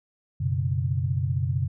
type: chord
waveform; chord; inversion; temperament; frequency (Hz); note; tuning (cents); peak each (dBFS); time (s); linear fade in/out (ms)
sine; F# suspended fourth; none; just; 92.5 / 123.33 / 138.75; F#2 / B2 / C#3; 0 / -2 / +2; -27; 0.4-1.68; 10
effects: none